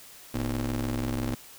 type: ring-modulated tone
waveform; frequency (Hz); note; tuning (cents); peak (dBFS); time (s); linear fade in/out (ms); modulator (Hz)
25% pulse; 66.3; C2; +23; -21; 0.34-1.35; 5; 176
effects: white hiss -49 dBFS RMS until 1.58 s